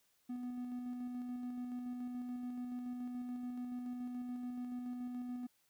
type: tone with tremolo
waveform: triangle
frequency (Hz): 246.9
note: B3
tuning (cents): 0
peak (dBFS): -37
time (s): 0.29-5.47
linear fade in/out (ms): 10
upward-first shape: square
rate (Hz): 7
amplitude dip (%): 25
effects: white hiss -75 dBFS RMS until 5.69 s